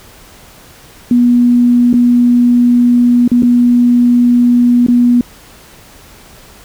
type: tone with dropouts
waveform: sine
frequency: 242.6 Hz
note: B3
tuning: 31 cents flat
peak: -5 dBFS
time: 1.11-5.21 s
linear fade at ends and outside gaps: 2 ms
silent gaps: 1.93-1.939 / 3.278-3.316 / 3.423-3.431 / 4.865-4.884 s
effects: pink hiss -39 dBFS RMS until 6.64 s